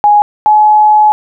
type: tone pair in turn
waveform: sine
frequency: 830.6 / 849.5 Hz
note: G#5 / G#5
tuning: 0 / +39 cents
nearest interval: unison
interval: 39 cents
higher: second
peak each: -3 dBFS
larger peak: neither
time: 0.04-0.22 / 0.46-1.12 s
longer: second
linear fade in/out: 0 ms
effects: none